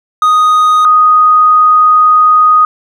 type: tone pair in turn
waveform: triangle / sine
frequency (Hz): 1244.5 / 1244.5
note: D#6 / D#6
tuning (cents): 0 / 0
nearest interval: unison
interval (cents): 0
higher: neither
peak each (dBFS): -3 / -3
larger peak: neither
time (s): 0.22-0.85 / 0.85-2.65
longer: second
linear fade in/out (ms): 2
effects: none